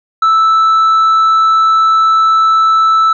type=tone with tanh clipping; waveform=sine; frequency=1316 Hz; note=E6; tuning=3 cents flat; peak=-7 dBFS; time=0.22-3.13 s; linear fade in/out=5 ms; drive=3 dB; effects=none